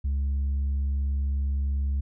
sine tone with tanh clipping, 69.3 Hz, C#2, in tune, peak -24 dBFS, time 0.04-2.01 s, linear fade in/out 10 ms, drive 2 dB, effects none

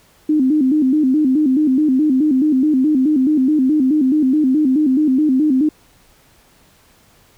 sine tone with vibrato, 282.1 Hz, C#4, 30 cents sharp, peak -11 dBFS, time 0.29-5.69 s, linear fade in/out 5 ms, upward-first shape square, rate 4.7 Hz, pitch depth 140 cents each way, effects pink hiss -52 dBFS RMS until 7.37 s

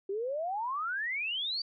sine exponential sweep, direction up, 379.2 to 4700 Hz, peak -31 dBFS, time 0.09-1.62 s, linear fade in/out 5 ms, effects none

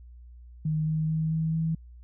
sine tone with pitch steps, 155.56 / 157.1 / 158.65 / 160.21 / 161.79 Hz, D#3 / D#3 / D#3 / E3 / E3, 0 / +17 / +34 / -49 / -32 cents, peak -24 dBFS, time 0.65-1.75 s, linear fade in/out 5 ms, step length 220 ms, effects added 60 Hz sine -45 dBFS peak until 2.03 s

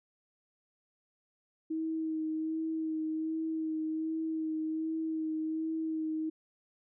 sine tone with vibrato, 317.6 Hz, D#4, 36 cents sharp, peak -31 dBFS, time 1.7-6.3 s, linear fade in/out 10 ms, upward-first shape sine, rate 1.3 Hz, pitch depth 19 cents each way, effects none

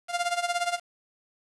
sawtooth tone with tremolo, 699 Hz, F5, 1 cent sharp, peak -19 dBFS, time 0.08-0.8 s, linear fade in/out 50 ms, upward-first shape sine, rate 17 Hz, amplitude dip 80%, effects resampled to 24000 Hz + 8-bit

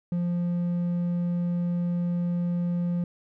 sine tone with hard clipping, 174.6 Hz, F3, in tune, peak -25 dBFS, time 0.12-3.04 s, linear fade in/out 2 ms, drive 3 dB, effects none

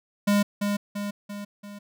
square tone with echo, 203.9 Hz, G#3, 32 cents flat, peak -19 dBFS, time 0.27-0.43 s, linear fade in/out 10 ms, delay 340 ms, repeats 4, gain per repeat -5 dB, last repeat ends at 1.79 s, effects none

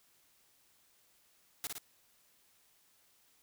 white noise with echo, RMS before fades -38 dBFS, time 1.64-1.67 s, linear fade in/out 0 ms, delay 56 ms, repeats 2, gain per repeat -3 dB, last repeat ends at 1.782 s, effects white hiss -69 dBFS RMS until 3.42 s

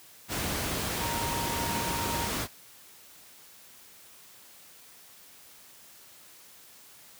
sine tone in noise, 932.3 Hz, A#5, in tune, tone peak -34 dBFS, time 0.98-2.3 s, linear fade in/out 50 ms, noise pink, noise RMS -31 dBFS, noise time 0.28-2.48 s, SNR -6 dB, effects white hiss -53 dBFS RMS until 7.19 s + high-pass 60 Hz 12 dB/octave

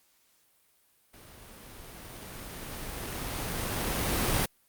pink noise with level ramp, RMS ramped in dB -52 to -26 dBFS, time 1.13-4.46 s, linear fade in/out 10 ms, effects white hiss -67 dBFS RMS until 4.68 s + Opus 48 kbps

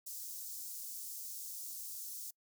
white high-pass noise, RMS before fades -45 dBFS, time 0.06-2.31 s, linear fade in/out 10 ms, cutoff 5400 Hz, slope 24 dB/octave, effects noise-tail reverb RT60 0.1 s tail -26 dB re dry

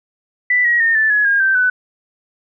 sine tone with pitch steps, 1980 / 1902.6 / 1828.3 / 1756.9 / 1688.2 / 1622.3 / 1558.9 / 1498 Hz, B6 / A#6 / A#6 / A6 / G#6 / G#6 / G6 / F#6, +4 / +35 / -34 / -3 / +28 / -41 / -10 / +21 cents, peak -11 dBFS, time 0.5-1.7 s, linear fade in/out 5 ms, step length 150 ms, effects none

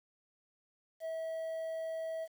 triangle tone with quantisation, 648 Hz, E5, 30 cents flat, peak -34 dBFS, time 1-2.28 s, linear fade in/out 50 ms, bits 10, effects none

